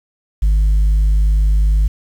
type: tone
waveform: sine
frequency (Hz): 51.3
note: G#1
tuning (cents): -21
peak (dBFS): -7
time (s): 0.42-1.88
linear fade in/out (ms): 10
effects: tanh soft clip ceiling -9 dBFS + 7-bit